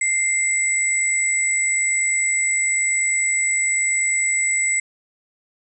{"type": "tone pair together", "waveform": "sine", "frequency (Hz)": [2093, 7888], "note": ["C7", "B8"], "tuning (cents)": [0, -3], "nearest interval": "octave + major seventh", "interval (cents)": 2297, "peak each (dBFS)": -20, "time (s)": [0.01, 4.8], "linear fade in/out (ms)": 5, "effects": []}